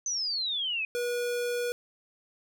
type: exponential sweep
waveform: sine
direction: down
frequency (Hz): 6220 to 2489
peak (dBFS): -28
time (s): 0.06-0.85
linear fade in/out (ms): 2
type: tone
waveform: square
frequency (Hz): 483.8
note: B4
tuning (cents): -36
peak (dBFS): -29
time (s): 0.95-1.72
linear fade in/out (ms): 0
effects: none